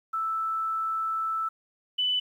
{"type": "tone pair in turn", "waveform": "sine", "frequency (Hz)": [1318.5, 2993], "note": ["E6", "F#7"], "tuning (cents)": [0, 19], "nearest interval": "octave + major second", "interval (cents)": 1419, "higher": "second", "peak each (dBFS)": [-26, -23], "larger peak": "second", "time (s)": [[0.13, 1.49], [1.98, 2.2]], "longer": "first", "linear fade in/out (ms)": 10, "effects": ["10-bit"]}